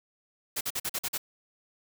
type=noise bursts; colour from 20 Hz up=white; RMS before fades=-31 dBFS; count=7; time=0.56-1.18 s; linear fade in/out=10 ms; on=50 ms; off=45 ms; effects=none

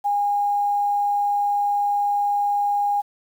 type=tone; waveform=sine; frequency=816 Hz; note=G#5; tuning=31 cents flat; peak=-18 dBFS; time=0.04-3.02 s; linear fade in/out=20 ms; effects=8-bit

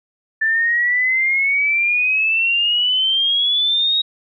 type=exponential sweep; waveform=sine; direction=up; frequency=1760 to 3800 Hz; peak=-14 dBFS; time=0.41-4.02 s; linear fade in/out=10 ms; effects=none

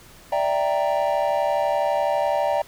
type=chord; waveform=triangle; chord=E half-diminished seventh; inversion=third; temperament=equal; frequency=587.3 / 659.3 / 784 / 932.3 Hz; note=D5 / E5 / G5 / Bb5; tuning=0 / 0 / 0 / 0 cents; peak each=-21 / -24 / -23 / -25 dBFS; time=0.32-2.62 s; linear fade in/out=5 ms; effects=pink hiss -48 dBFS RMS until 2.67 s

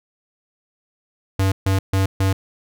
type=tone bursts; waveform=square; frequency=96.2 Hz; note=G2; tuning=32 cents flat; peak=-16 dBFS; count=4; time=1.39-2.33 s; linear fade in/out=5 ms; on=130 ms; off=140 ms; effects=none

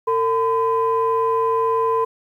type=tone pair together; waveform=sine; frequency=452.7 / 1014 Hz; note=A4 / B5; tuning=+49 / +45 cents; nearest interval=octave + major second; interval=1396 cents; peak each=-18 dBFS; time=0.07-2.05 s; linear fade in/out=10 ms; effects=tanh soft clip ceiling -10 dBFS + 9-bit

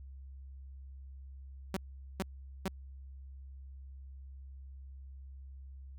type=tone bursts; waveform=sawtooth; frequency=190.6 Hz; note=G3; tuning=48 cents flat; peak=-28 dBFS; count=3; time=1.74-2.681 s; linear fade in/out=2 ms; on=27 ms; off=430 ms; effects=added 67 Hz sine -46 dBFS peak until 5.98 s

